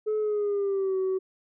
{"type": "tone with pitch glide", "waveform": "sine", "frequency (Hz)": [429, 377.8], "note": ["A4", "F#4"], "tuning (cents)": [-44, 36], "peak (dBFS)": -22, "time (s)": [0.06, 1.19], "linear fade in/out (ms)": 20, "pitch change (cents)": -220, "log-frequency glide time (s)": [0.19, 0.97], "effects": ["tanh soft clip ceiling -22 dBFS"]}